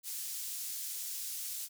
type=high-pass noise; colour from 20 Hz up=pink; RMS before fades=-40 dBFS; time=0.03-1.69 s; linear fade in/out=50 ms; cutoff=6500 Hz; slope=12 dB/octave; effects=none